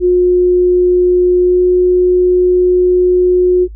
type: tone with pitch glide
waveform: sine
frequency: 359.4 to 361.7 Hz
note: F4 to F#4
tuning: +50 to -39 cents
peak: -6 dBFS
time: 0-3.68 s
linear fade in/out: 50 ms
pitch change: +11 cents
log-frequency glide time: 1.45-1.61 s
effects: noise-tail reverb RT60 0.1 s tail -21 dB re dry + added 53 Hz sine -27 dBFS peak until 3.75 s